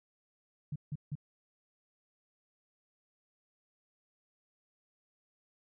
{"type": "tone bursts", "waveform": "sine", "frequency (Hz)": 146.83, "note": "D3", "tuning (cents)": 0, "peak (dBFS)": -34, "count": 3, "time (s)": [0.72, 1.154], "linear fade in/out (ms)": 5, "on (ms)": 38, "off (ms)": 160, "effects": []}